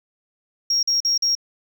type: tone bursts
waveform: sine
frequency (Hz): 5588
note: F8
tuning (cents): 0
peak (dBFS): -15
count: 4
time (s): 0.7-1.352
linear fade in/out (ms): 5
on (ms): 130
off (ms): 44
effects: tanh soft clip ceiling -14 dBFS + 9-bit